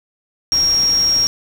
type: tone in noise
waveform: sine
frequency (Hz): 5588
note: F8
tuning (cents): 0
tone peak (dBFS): -12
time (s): 0.52-1.27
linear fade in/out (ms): 0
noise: pink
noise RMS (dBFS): -30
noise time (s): 0.52-1.27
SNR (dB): +15
effects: none